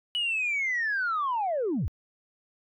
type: linear sweep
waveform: sine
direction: down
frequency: 2960 to 52.2 Hz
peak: -24 dBFS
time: 0.15-1.88 s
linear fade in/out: 0 ms
effects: tanh soft clip ceiling -22 dBFS